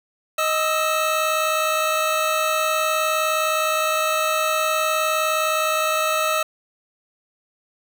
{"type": "tone pair together", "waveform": "25% pulse", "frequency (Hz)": [625, 1309.5], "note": ["D#5", "E6"], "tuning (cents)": [8, -12], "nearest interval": "octave + minor second", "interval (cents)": 1280, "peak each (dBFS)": -18, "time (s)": [0.38, 6.43], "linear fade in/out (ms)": 5, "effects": []}